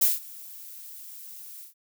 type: noise with ADSR envelope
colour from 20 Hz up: violet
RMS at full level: -19 dBFS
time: 0.01-1.74 s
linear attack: 11 ms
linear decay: 170 ms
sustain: -24 dB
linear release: 120 ms
effects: none